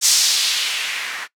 violet noise with low-pass filter sweep, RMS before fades -19 dBFS, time 0.01-1.28 s, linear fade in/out 50 ms, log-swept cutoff 6400 to 1600 Hz, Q 1.7, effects noise-tail reverb RT60 0.1 s tail -20 dB re dry

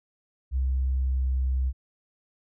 sine tone with pitch glide, 65.41 to 65 Hz, C2 to C2, 0 to -11 cents, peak -21 dBFS, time 0.51-1.73 s, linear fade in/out 50 ms, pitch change -11 cents, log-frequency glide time 0.97-1.28 s, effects tanh soft clip ceiling -19 dBFS

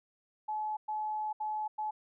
sine tone bursts at uneven times, 856 Hz, A5, 48 cents flat, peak -32 dBFS, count 4, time 0.48-0.77 / 0.88-1.33 / 1.4-1.68 / 1.78-1.91 s, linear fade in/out 10 ms, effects none

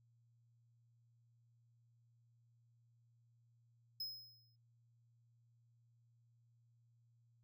square tone with exponential decay, 5120 Hz, D#8, 49 cents sharp, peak -40 dBFS, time 4-4.56 s, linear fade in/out 5 ms, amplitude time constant 120 ms, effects noise-tail reverb RT60 0.1 s tail -19 dB re dry + added 117 Hz sine -70 dBFS peak until 7.43 s

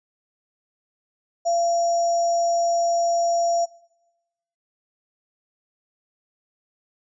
sine tone with sample-and-hold, 683 Hz, F5, 39 cents flat, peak -18 dBFS, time 1.45-3.66 s, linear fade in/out 20 ms, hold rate 6300 Hz, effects noise-tail reverb RT60 1.0 s tail -22 dB re dry + resampled to 22050 Hz

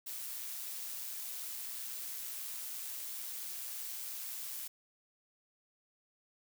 blue noise with amplitude modulation, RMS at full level -41 dBFS, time 0.06-4.68 s, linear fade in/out 10 ms, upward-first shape sine, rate 123 Hz, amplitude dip 30%, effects none

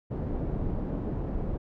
pink low-pass noise, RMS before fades -31 dBFS, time 0.1-1.58 s, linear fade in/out 20 ms, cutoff 440 Hz, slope 12 dB/octave, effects none

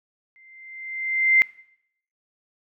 sine tone with exponential growth, 2085 Hz, C7, 7 cents flat, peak -11 dBFS, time 0.36-1.42 s, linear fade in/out 0 ms, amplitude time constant 230 ms, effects noise-tail reverb RT60 0.7 s tail -21 dB re dry

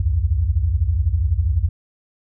sine tone cluster, 62.6 / 78.4 / 90.5 Hz, B1 / D#2 / F#2, +24 / +14 / -38 cents, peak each -20 dBFS, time 0-1.69 s, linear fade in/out 5 ms, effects none

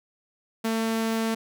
sawtooth tone, 224.5 Hz, A3, 35 cents sharp, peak -20 dBFS, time 0.64-1.35 s, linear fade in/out 10 ms, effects none

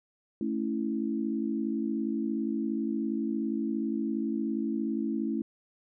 sine chord, A major, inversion none, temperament equal, 220 / 277.2 / 329.6 Hz, A3 / C#4 / E4, 0 / 0 / 0 cents, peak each -31 / -33 / -33 dBFS, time 0.41-5.42 s, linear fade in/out 2 ms, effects none

